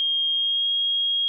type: tone with pitch glide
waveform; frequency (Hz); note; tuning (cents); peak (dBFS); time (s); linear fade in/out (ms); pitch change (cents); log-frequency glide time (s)
sine; 3231 to 3269; G#7 to G#7; -48 to -28; -20; 0-1.28; 0; +20; 0.3-0.69
effects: none